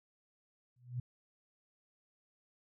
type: tone with exponential growth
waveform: sine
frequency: 123.47 Hz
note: B2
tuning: in tune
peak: -32 dBFS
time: 0.76-1 s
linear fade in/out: 5 ms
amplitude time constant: 52 ms
effects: none